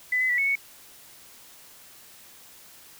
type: tone with pitch steps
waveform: sine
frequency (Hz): 2001 / 2025 / 1956 / 2205 / 2218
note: B6 / B6 / B6 / C#7 / C#7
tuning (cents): +22 / +43 / -17 / -10 / 0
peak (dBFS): -21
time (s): 0.12-0.555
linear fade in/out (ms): 5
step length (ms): 87
effects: white hiss -50 dBFS RMS until 2.99 s